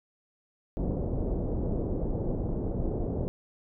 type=low-pass noise; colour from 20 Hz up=pink; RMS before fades=-30 dBFS; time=0.77-3.28 s; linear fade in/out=0 ms; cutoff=560 Hz; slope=24 dB/octave; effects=none